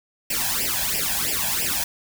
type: noise with flanger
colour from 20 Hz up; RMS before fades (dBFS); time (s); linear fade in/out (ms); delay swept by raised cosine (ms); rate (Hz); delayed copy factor
white; -24; 0.3-1.84; 5; 0.38 to 1.24; 3; +0.9
effects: none

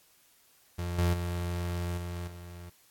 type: tone with level steps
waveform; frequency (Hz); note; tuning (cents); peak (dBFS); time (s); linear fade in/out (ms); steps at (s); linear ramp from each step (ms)
35% pulse; 87.31; F2; 0; -30 / -22 / -29 / -33 / -41; 0.78-2.7; 10; 0.98 / 1.13 / 1.97 / 2.27; 10
effects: white hiss -63 dBFS RMS until 2.9 s + AAC 64 kbps

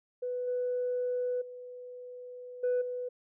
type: tone with level steps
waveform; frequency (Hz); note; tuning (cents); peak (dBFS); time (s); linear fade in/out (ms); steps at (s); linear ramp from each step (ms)
sine; 495.9; B4; +7; -31 / -28 / -42 / -24 / -33; 0.22-3.09; 10; 0.47 / 1.41 / 2.63 / 2.81; 10
effects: tanh soft clip ceiling -24 dBFS

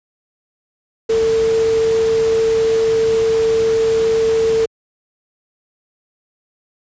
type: tone in noise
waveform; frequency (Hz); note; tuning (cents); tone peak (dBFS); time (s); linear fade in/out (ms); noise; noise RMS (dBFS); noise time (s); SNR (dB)
sine; 448.8; A4; +34; -12; 1.09-4.66; 10; pink; -28; 1.09-4.66; +13
effects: high-pass 60 Hz 12 dB/octave + resampled to 16000 Hz

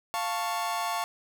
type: chord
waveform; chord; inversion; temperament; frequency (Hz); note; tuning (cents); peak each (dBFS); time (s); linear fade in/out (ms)
40% pulse; F augmented; none; equal with one note detuned; 698.5 / 885.6 / 1108.7; F5 / A5 / C#6; 0 / +11 / 0; -32; 0.14-1.04; 0
effects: none

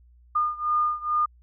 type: beating tone pair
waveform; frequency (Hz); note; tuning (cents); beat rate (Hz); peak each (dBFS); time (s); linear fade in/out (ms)
sine; 1215 / 1217.3; D#6 / D#6; -42 / -38; 2.3; -24 / -26; 0.35-1.26; 10
effects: added 60 Hz sine -52 dBFS peak until 1.42 s

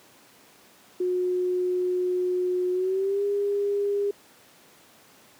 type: tone with pitch glide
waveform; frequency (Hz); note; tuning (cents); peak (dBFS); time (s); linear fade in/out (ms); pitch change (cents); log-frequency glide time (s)
sine; 362.6 to 404.7; F#4 to G#4; -35 to -45; -22; 1-4.11; 5; +190; 2.72-3.23
effects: pink hiss -54 dBFS RMS until 5.39 s + high-pass 200 Hz 12 dB/octave

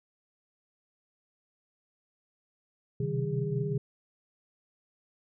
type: tone cluster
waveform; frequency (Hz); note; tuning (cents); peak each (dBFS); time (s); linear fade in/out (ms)
sine; 128.1 / 133.3 / 154.3 / 190.3 / 408.3; C3 / C3 / D#3 / F#3 / G#4; -36 / +33 / -14 / +49 / -29; -37 / -33 / -32 / -39 / -34; 3-3.78; 5
effects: none

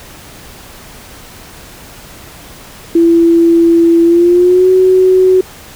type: tone with pitch glide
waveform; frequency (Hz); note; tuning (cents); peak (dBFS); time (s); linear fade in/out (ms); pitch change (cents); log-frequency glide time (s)
sine; 335.6 to 372.4; E4 to F#4; +31 to +11; -4; 2.95-5.41; 5; +180; 4.03-4.7
effects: pink hiss -34 dBFS RMS until 5.75 s

